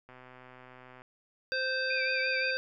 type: click train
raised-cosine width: 0.5 ms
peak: -36 dBFS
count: 119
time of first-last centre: 0.09-1.019 s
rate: 127 Hz
type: harmonic tone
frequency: 521 Hz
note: C5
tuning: 7 cents flat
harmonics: 1 / 3 / 5 / 7 / 9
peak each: -35 / -31 / -40 / -44 / -37 dBFS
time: 1.52-2.57 s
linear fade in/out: 0 ms
type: tone with vibrato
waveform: sine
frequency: 2406 Hz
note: D7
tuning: 41 cents sharp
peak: -32 dBFS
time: 1.9-2.51 s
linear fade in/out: 5 ms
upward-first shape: triangle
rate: 5.7 Hz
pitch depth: 89 cents each way
effects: none